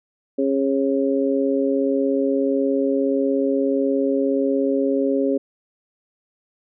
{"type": "harmonic tone", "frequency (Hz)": 136.8, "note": "C#3", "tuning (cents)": -23, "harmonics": [2, 3, 4], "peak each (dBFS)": [-20, -22, -23], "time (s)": [0.38, 5.38], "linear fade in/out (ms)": 10, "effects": []}